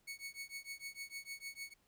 sawtooth tone with tremolo, 2217 Hz, C#7, in tune, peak -38 dBFS, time 0.07-1.74 s, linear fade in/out 10 ms, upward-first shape triangle, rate 6.6 Hz, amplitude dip 100%, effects pink hiss -75 dBFS RMS until 1.87 s

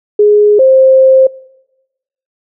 sine tone pair in turn, 416.8 / 526.7 Hz, G#4 / C5, +6 / +11 cents, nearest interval major third, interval 405 cents, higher second, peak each -3 dBFS, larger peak neither, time 0.19-0.59 / 0.59-1.27 s, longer second, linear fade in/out 5 ms, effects noise-tail reverb RT60 1.0 s tail -23 dB re dry

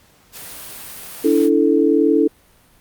white noise, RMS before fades -34 dBFS, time 0.32-1.5 s, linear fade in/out 50 ms
sine chord, D suspended second, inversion none, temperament equal with one note detuned, 288.5 / 329.6 / 440 Hz, D4 / E4 / A4, -31 / 0 / 0 cents, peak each -16 dBFS, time 1.24-2.28 s, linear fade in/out 10 ms
effects pink hiss -53 dBFS RMS until 2.8 s + Opus 48 kbps

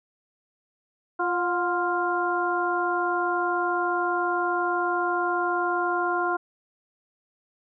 harmonic tone with a mistuned harmonic, 349.2 Hz, F4, in tune, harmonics 1 / 2 / 3 / 4, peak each -28 / -28 / -28 / -28 dBFS, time 1.19-6.37 s, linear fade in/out 10 ms, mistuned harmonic 2, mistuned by +46 cents, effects none

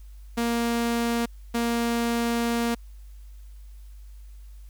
sawtooth tone bursts at uneven times, 234.4 Hz, A#3, 10 cents sharp, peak -19 dBFS, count 2, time 0.37-1.26 / 1.54-2.75 s, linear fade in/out 10 ms, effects added 50 Hz sine -41 dBFS peak until 4.69 s + white hiss -63 dBFS RMS until 4.69 s

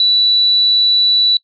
sine tone, 3951 Hz, B7, in tune, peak -8 dBFS, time 0-1.37 s, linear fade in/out 2 ms, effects noise-tail reverb RT60 0.1 s tail -24 dB re dry + MP3 96 kbps

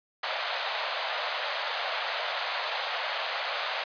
pink band-pass noise, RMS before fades -32 dBFS, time 0.23-3.84 s, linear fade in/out 5 ms, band 560 to 4500 Hz, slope 48 dB/octave, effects resampled to 11025 Hz

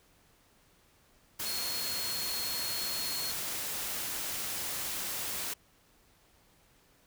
sine tone in noise, 4300 Hz, C8, 47 cents sharp, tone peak -36 dBFS, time 1.45-3.32 s, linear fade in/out 10 ms, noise white, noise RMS -36 dBFS, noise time 1.39-5.54 s, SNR -3 dB, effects pink hiss -65 dBFS RMS until 7.06 s

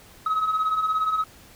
sine beating tone pair, 1263 / 1280 Hz, D#6 / D#6, +26 / +49 cents, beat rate 17 Hz, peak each -26 / -20 dBFS, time 0.26-1.24 s, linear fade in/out 5 ms, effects tanh soft clip ceiling -18 dBFS + pink hiss -50 dBFS RMS until 1.55 s

